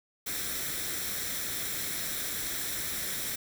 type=noise with comb filter; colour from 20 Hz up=white; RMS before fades=-34 dBFS; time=0.26-3.36 s; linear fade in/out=10 ms; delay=0.53 ms; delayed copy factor=+0.55; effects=none